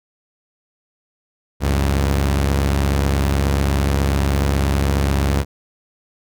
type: tone pair together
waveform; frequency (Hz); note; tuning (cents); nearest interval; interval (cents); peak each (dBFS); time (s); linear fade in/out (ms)
sawtooth; 69.3 / 96.6; C#2 / G2; 0 / -25; tritone; 575; -12 / -19; 1.6-5.45; 50
effects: none